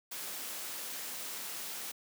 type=noise; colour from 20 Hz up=white; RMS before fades=-41 dBFS; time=0.11-1.92 s; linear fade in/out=10 ms; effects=high-pass 200 Hz 12 dB/octave